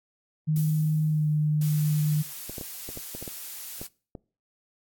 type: tone with pitch glide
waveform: sine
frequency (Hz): 154.7 to 151.52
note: D#3 to D#3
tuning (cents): -10 to -46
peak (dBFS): -21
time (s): 0.47-2.23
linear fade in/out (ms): 20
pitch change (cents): -36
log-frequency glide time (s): 1.08-1.28
type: noise with exponential decay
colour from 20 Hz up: violet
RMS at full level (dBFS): -36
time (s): 0.56-1.81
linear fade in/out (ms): 0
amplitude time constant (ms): 270
type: noise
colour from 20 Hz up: blue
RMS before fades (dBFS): -38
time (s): 1.61-3.87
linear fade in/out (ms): 5
type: clicks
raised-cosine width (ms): 2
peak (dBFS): -25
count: 10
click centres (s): 2.496 / 2.582 / 2.612 / 2.89 / 2.974 / 3.15 / 3.226 / 3.278 / 3.815 / 4.152
effects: noise-tail reverb RT60 0.4 s tail -23 dB re dry + AAC 64 kbps